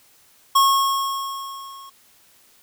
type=tone with level ramp; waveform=square; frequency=1092 Hz; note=C#6; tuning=26 cents flat; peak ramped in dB=-12 to -40 dBFS; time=0.55-1.9 s; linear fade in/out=10 ms; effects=white hiss -55 dBFS RMS until 2.62 s